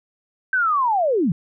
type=linear sweep; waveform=sine; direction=down; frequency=1568 to 142.8 Hz; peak=-16 dBFS; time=0.53-1.32 s; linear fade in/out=2 ms; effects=none